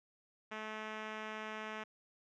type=tone with low-pass filter; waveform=5% pulse; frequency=216.4 Hz; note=A3; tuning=29 cents flat; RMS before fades=-44 dBFS; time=0.51-1.84 s; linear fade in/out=10 ms; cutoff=3100 Hz; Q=0.81; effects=none